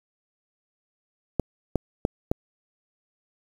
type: clicks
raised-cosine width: 2 ms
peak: -8 dBFS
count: 4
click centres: 1.397 / 1.757 / 2.051 / 2.315 s
effects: 7-bit